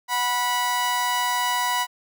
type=tone pair together; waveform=sawtooth; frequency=734.2 / 980 Hz; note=F#5 / B5; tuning=-14 / -14 cents; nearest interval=perfect fourth; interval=500 cents; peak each=-26 / -18 dBFS; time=0.08-1.87 s; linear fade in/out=50 ms; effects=none